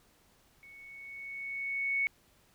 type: tone with level ramp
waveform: sine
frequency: 2217 Hz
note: C#7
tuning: in tune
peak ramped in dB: -51 to -26 dBFS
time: 0.63-2.07 s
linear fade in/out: 0 ms
effects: pink hiss -66 dBFS RMS until 2.54 s